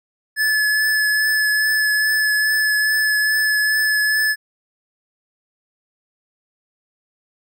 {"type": "tone with vibrato", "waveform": "square", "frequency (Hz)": 1722, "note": "A6", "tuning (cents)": -38, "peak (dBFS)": -16, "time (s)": [0.36, 4.36], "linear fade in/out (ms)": 50, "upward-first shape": "triangle", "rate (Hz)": 2.4, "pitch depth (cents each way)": 17, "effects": []}